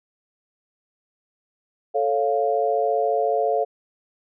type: chord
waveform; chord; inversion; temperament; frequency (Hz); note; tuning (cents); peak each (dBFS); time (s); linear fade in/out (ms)
sine; A augmented; none; equal; 440 / 554.4 / 698.5; A4 / C#5 / E#5; 0 / 0 / 0; -23 / -24 / -22; 1.94-3.65; 20
effects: none